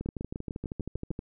two click trains, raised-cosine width 3 ms, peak -22 / -21 dBFS, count 16 / 8, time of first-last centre 0.01-1.191 / 0.06-1.106 s, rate 12.7 / 6.69 Hz, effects none

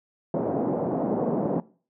pink band-pass noise, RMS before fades -26 dBFS, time 0.34-1.6 s, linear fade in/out 2 ms, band 170 to 730 Hz, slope 24 dB/octave, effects noise-tail reverb RT60 0.4 s tail -21 dB re dry

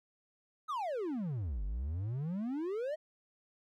triangle exponential two-way sweep, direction down then up, 1323 to 46.25 to 639 Hz, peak -32 dBFS, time 0.68-2.96 s, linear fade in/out 20 ms, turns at 1.64 s, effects none

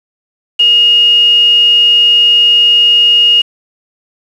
sine tone with quantisation, 2860 Hz, F7, 41 cents sharp, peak -4 dBFS, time 0.59-3.42 s, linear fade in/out 10 ms, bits 4, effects low-pass 6000 Hz 12 dB/octave

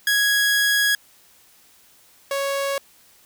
sawtooth tone pair in turn, 1661.2 / 554.4 Hz, G#6 / C#5, 0 / 0 cents, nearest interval octave + perfect fifth, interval 1900 cents, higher first, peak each -13 / -18 dBFS, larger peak first, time 0.07-0.95 / 2.31-2.78 s, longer first, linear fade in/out 2 ms, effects white hiss -54 dBFS RMS until 3.25 s

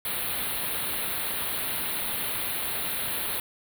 white band-stop noise, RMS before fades -30 dBFS, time 0.05-3.4 s, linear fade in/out 2 ms, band 4300 to 9200 Hz, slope 96 dB/octave, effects none

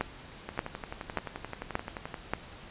two click trains, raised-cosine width 0.5 ms, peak -21 / -13 dBFS, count 20 / 5, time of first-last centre 0.49-2.142 / 0.01-2.336 s, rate 11.5 / 1.72 Hz, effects pink hiss -48 dBFS RMS until 2.7 s + resampled to 8000 Hz

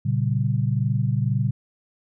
sine chord, G diminished, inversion first, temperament equal with one note detuned, 116.54 / 138.59 / 191.41 Hz, Bb2 / Db3 / G3, 0 / 0 / -41 cents, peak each -22 / -23 / -28 dBFS, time 0.05-1.51 s, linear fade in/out 10 ms, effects none

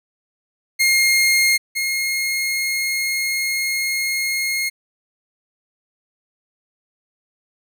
sawtooth tone pair in turn, 2134 / 2148 Hz, C7 / C7, +34 / +45 cents, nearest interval unison, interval 11 cents, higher second, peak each -10 / -16 dBFS, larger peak first, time 0.79-1.58 / 1.75-4.7 s, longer second, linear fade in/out 20 ms, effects none

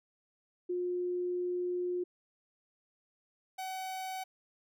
sine / 45% pulse tone pair in turn, 357.3 / 754.5 Hz, F4 / F#5, +40 / +34 cents, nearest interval octave + minor second, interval 1294 cents, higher second, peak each -31 / -37 dBFS, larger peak first, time 0.69-2.04 / 3.58-4.24 s, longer first, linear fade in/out 10 ms, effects none

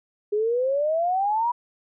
sine exponential sweep, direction up, 408.6 to 980 Hz, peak -20 dBFS, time 0.32-1.52 s, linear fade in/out 10 ms, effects none

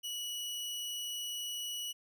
sawtooth tone, 2934 Hz, F#7, 15 cents flat, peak -34 dBFS, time 0.03-1.93 s, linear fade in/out 20 ms, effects none

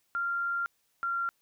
sine tone pair in turn, 1388 / 1379.2 Hz, F6 / F6, -11 / -22 cents, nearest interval unison, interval 11 cents, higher first, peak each -28 dBFS, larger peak neither, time 0.15-0.66 / 1.03-1.29 s, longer first, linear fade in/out 0 ms, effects white hiss -73 dBFS RMS until 1.41 s

